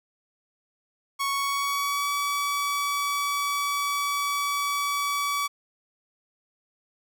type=tone with pitch glide; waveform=sawtooth; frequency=1108.7 to 1142.5 Hz; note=C#6 to D6; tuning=0 to -48 cents; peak=-21 dBFS; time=1.19-5.48 s; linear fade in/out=20 ms; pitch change=+52 cents; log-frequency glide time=1.31-2.09 s; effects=none